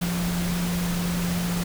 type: tone in noise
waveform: sine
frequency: 174.61 Hz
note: F3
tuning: in tune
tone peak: -24 dBFS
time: 0.01-1.64 s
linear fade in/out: 10 ms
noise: pink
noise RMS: -31 dBFS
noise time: 0.01-1.64 s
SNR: +4 dB
effects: none